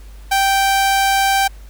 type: tone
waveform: sawtooth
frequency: 782 Hz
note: G5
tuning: 4 cents flat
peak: -9 dBFS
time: 0.31-1.48 s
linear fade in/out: 10 ms
effects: added 50 Hz sine -34 dBFS peak until 1.69 s + pink hiss -49 dBFS RMS until 1.69 s